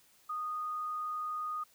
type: tone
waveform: sine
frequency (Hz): 1236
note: D#6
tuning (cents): -12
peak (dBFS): -34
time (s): 0.29-1.64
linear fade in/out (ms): 10
effects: white hiss -65 dBFS RMS until 1.74 s